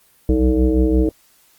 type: tone with frequency modulation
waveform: sine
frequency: 189.1 Hz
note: F#3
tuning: 38 cents sharp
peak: -12 dBFS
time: 0.29-1.09 s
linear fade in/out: 2 ms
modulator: 128 Hz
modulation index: 2
effects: white hiss -55 dBFS RMS until 1.58 s + Opus 32 kbps

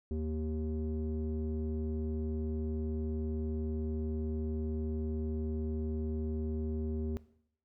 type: tone with low-pass filter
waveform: square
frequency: 77.78 Hz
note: D#2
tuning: in tune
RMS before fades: -35 dBFS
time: 0.11-7.17 s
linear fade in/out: 0 ms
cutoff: 330 Hz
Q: 7
effects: noise-tail reverb RT60 0.7 s tail -18 dB re dry

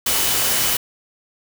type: tone in noise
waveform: sine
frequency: 2990 Hz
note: F#7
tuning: 17 cents sharp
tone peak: -30 dBFS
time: 0.06-0.77 s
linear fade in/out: 5 ms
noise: white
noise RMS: -19 dBFS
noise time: 0.06-0.77 s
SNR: -14 dB
effects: none

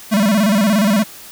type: tone with vibrato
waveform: square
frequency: 207.7 Hz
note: G#3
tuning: in tune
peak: -12 dBFS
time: 0.11-1.04 s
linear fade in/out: 20 ms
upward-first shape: square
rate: 17 Hz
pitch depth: 110 cents each way
effects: white hiss -37 dBFS RMS until 1.31 s

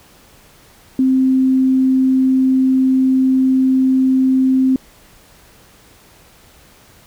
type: tone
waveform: sine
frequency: 261.6 Hz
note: C4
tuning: in tune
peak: -10 dBFS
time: 0.99-4.76 s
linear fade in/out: 2 ms
effects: pink hiss -47 dBFS RMS until 7.06 s

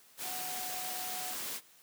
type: tone in noise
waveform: sine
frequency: 737 Hz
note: F#5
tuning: 7 cents flat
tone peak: -43 dBFS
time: 0.22-1.36 s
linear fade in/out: 50 ms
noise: white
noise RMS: -39 dBFS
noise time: 0.17-1.61 s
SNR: -7 dB
effects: white hiss -61 dBFS RMS until 1.82 s + high-pass 150 Hz 12 dB/octave

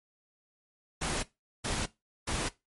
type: noise bursts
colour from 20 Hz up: pink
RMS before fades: -32 dBFS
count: 3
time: 1.01-2.49 s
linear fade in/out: 10 ms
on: 220 ms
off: 410 ms
effects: noise-tail reverb RT60 0.2 s tail -18 dB re dry + MP3 48 kbps

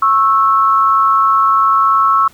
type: tone pair together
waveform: sine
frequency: 1097.4 / 1318.5 Hz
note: C#6 / E6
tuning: -18 / 0 cents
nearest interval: minor third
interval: 318 cents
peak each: -11 dBFS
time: 0.02-2.28 s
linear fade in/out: 5 ms
effects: pink hiss -46 dBFS RMS until 2.33 s

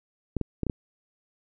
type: clicks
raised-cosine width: 3 ms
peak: -14 dBFS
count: 5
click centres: 0.367 / 0.413 / 0.633 / 0.667 / 0.698 s
effects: none

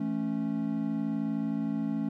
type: chord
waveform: triangle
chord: A major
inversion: second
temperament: equal with one note detuned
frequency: 164.81 / 218.1 / 277.2 Hz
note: E3 / A3 / C#4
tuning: 0 / -15 / 0 cents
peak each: -35 / -29 / -30 dBFS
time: 0-2.09 s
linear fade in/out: 5 ms
effects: none

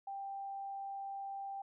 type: tone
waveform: sine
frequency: 788 Hz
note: G5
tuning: 9 cents sharp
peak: -40 dBFS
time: 0.07-1.62 s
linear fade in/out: 5 ms
effects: none

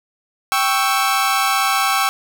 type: chord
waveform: sawtooth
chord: C# diminished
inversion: second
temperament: equal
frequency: 784 / 1108.7 / 1318.5 Hz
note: G5 / C#6 / E6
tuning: 0 / 0 / 0 cents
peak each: -16 dBFS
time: 0.52-2.09 s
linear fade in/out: 0 ms
effects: none

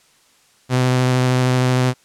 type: tone with vibrato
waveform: sawtooth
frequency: 127.1 Hz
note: C3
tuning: 50 cents flat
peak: -10 dBFS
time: 0.69-1.94 s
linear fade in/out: 50 ms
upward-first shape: triangle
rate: 13 Hz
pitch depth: 16 cents each way
effects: white hiss -55 dBFS RMS until 2.04 s + low-pass 9000 Hz 12 dB/octave

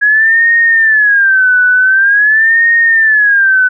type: tone with vibrato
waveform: sine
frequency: 1661.2 Hz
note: G#6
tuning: in tune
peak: -5 dBFS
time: 0.01-3.69 s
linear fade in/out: 20 ms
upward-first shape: sine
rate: 0.46 Hz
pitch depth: 190 cents each way
effects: none

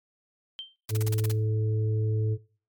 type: tone with exponential decay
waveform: sine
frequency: 3136 Hz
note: G7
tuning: in tune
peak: -31 dBFS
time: 0.59-0.76 s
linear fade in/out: 0 ms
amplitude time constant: 36 ms
type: harmonic tone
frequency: 108.5 Hz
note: A2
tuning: 24 cents flat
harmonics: 1 / 3 / 4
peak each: -23 / -41 / -35 dBFS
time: 0.89-2.38 s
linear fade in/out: 50 ms
type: noise bursts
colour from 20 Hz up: white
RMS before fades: -35 dBFS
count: 8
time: 0.89-1.316 s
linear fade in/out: 2 ms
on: 20 ms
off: 38 ms
effects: noise-tail reverb RT60 0.4 s tail -21 dB re dry + MP3 96 kbps

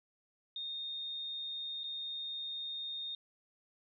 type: tone with dropouts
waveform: sine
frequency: 3678 Hz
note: A#7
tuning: 24 cents flat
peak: -38 dBFS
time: 0.56-3.15 s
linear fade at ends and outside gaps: 2 ms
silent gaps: 1.835-1.84 s
effects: none

